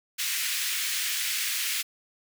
pink high-pass noise, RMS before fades -29 dBFS, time 0.18-1.83 s, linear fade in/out 20 ms, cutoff 1900 Hz, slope 24 dB/octave, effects none

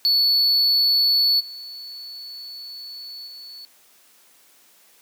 triangle tone with level steps, 4435 Hz, C#8, in tune, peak -14 / -33 / -36 dBFS, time 0.05-3.65 s, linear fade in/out 0 ms, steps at 1.39 / 3.26 s, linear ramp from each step 20 ms, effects white hiss -55 dBFS RMS until 5.01 s + high-pass 200 Hz 12 dB/octave

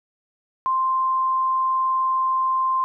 sine tone, 1046.5 Hz, C6, in tune, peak -18 dBFS, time 0.66-2.84 s, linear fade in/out 0 ms, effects none

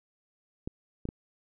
clicks, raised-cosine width 3 ms, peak -21 dBFS, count 3, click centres 0.675 / 1.054 / 1.089 s, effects none

